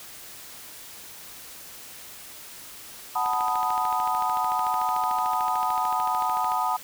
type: chord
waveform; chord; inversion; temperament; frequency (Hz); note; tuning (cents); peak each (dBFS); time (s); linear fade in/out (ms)
sine; B dominant seventh; second; equal; 740 / 880 / 987.8 / 1244.5; F#5 / A5 / B5 / D#6; 0 / 0 / 0 / 0; -28; 3.15-6.77; 10
type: click train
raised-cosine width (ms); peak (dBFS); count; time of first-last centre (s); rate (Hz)
0.3; -21; 45; 3.26-6.519; 13.5
effects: white hiss -43 dBFS RMS until 6.83 s